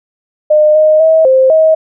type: tone with pitch steps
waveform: sine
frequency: 608 / 619 / 641 / 524 / 635 Hz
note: D#5 / D#5 / E5 / C5 / D#5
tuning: -40 / -9 / -49 / +2 / +35 cents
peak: -4 dBFS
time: 0.5-1.75 s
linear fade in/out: 10 ms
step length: 250 ms
effects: none